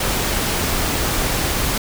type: noise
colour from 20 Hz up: pink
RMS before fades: -20 dBFS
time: 0-1.78 s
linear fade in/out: 5 ms
effects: none